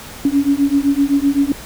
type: beating tone pair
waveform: sine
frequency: 277.2 / 285 Hz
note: C#4 / C#4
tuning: 0 / +48 cents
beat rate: 7.8 Hz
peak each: -15 dBFS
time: 0.25-1.52 s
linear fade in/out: 2 ms
effects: pink hiss -34 dBFS RMS until 1.65 s